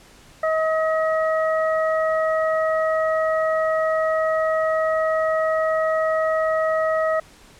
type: harmonic tone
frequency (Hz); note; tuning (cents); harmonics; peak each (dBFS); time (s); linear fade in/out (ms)
636; D#5; +38; 1 / 2 / 3; -19 / -25 / -29; 0.43-7.2; 5
effects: pink hiss -49 dBFS RMS until 7.59 s + low-pass 10000 Hz 12 dB/octave